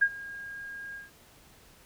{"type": "tone with ADSR envelope", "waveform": "sine", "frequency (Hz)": 1624, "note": "G#6", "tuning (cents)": -39, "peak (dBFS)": -17, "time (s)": [0.01, 1.11], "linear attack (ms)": 15, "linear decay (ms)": 59, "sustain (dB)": -21, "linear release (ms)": 160, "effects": ["pink hiss -57 dBFS RMS until 1.85 s"]}